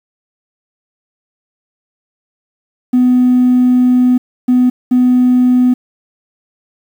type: tone bursts at uneven times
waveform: triangle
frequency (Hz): 250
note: B3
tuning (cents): +21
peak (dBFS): -3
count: 3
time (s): 2.93-4.18 / 4.48-4.7 / 4.91-5.74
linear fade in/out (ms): 10
effects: tanh soft clip ceiling -3 dBFS + 7-bit